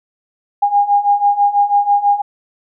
sine beating tone pair, 810 / 816.1 Hz, G#5 / G#5, -43 / -31 cents, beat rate 6.1 Hz, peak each -15 / -12 dBFS, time 0.62-2.22 s, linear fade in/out 10 ms, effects none

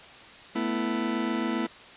40% pulse chord, A suspended second, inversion none, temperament just, 220 / 247.5 / 330 Hz, A3 / B3 / E4, 0 / +4 / +2 cents, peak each -30 dBFS, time 0.55-1.67 s, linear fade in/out 10 ms, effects white hiss -47 dBFS RMS until 1.96 s + resampled to 8000 Hz

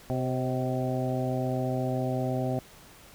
harmonic tone with a mistuned harmonic, 127.9 Hz, C3, 39 cents flat, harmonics 1 / 2 / 3 / 4 / 5 / 6, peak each -30 / -32 / -36 / -36 / -34 / -37 dBFS, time 0.1-2.59 s, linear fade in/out 0 ms, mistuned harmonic 4, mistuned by +50 cents, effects pink hiss -52 dBFS RMS until 3.14 s

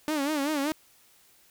sawtooth tone with vibrato, 292.7 Hz, D4, 6 cents flat, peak -22 dBFS, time 0.08-0.72 s, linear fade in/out 0 ms, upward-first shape sine, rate 5.2 Hz, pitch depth 120 cents each way, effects white hiss -60 dBFS RMS until 1.5 s

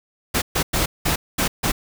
pink noise bursts at uneven times, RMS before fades -20 dBFS, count 6, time 0.34-0.42 / 0.55-0.63 / 0.73-0.86 / 1.05-1.16 / 1.38-1.48 / 1.63-1.72 s, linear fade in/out 10 ms, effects none

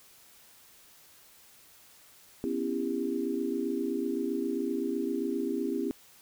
sine chord, C# half-diminished seventh, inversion third, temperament just, 249.5 / 277.2 / 332.6 / 399.1 Hz, B3 / C#4 / E4 / G4, +18 / 0 / +16 / +31 cents, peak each -34 dBFS, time 2.44-5.91 s, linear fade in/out 0 ms, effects white hiss -57 dBFS RMS until 6.21 s

